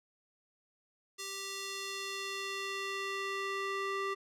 square tone with band-pass filter sweep, 392 Hz, G4, in tune, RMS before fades -38 dBFS, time 1.18-4.15 s, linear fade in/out 20 ms, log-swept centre 6100 to 1400 Hz, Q 0.88, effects none

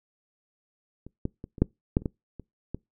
clicks, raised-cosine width 3 ms, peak -29 / -15 / -25 / -28 / -6 / -8 / -29 / -15 / -27 / -19 dBFS, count 10, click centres 1.066 / 1.254 / 1.441 / 1.582 / 1.62 / 1.969 / 2.02 / 2.058 / 2.397 / 2.746 s, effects noise-tail reverb RT60 0.2 s tail -25 dB re dry

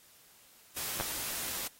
white noise, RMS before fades -37 dBFS, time 0.76-1.68 s, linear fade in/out 10 ms
clicks, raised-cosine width 0.5 ms, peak -19 dBFS, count 2, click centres 1 / 1.009 s
effects white hiss -60 dBFS RMS until 1.79 s + AAC 48 kbps

